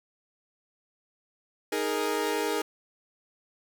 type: chord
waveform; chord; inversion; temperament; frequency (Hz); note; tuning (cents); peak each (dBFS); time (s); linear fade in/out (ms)
sawtooth; D# suspended fourth; none; equal; 311.1 / 415.3 / 466.2; D#4 / G#4 / A#4; 0 / 0 / 0; -29 / -26 / -27; 1.72-2.62; 5
effects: none